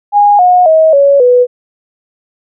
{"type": "tone with pitch steps", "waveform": "sine", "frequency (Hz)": [821, 723, 636.7, 560.8, 493.8], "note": ["G#5", "F#5", "D#5", "C#5", "B4"], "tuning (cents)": [-20, -40, 40, 20, 0], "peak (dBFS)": -3, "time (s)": [0.12, 1.47], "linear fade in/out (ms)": 50, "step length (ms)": 270, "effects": []}